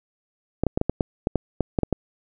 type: clicks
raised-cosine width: 2 ms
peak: -7 dBFS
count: 12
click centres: 0.636 / 0.667 / 0.775 / 0.814 / 0.896 / 1.008 / 1.271 / 1.357 / 1.607 / 1.788 / 1.833 / 1.927 s
effects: none